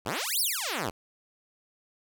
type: exponential two-way sweep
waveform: 5% pulse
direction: up then down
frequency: 77.6 to 5588 to 77.6 Hz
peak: -18 dBFS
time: 0.05-0.91 s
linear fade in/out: 20 ms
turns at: 0.4 s
effects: none